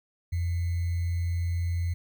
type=tone with sample-and-hold; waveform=sine; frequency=86 Hz; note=F2; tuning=26 cents flat; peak=-25 dBFS; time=0.32-1.94 s; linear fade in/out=10 ms; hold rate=2100 Hz; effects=none